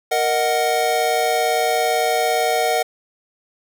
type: chord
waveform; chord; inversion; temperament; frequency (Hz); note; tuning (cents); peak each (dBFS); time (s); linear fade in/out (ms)
square; D# minor; second; equal; 466.2 / 622.3 / 740; A#4 / D#5 / F#5; 0 / 0 / 0; -23 / -23 / -20; 0.11-2.83; 10
effects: none